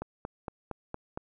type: click train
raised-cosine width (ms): 1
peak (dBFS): -21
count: 6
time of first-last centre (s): 0.02-1.175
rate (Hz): 4.33
effects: none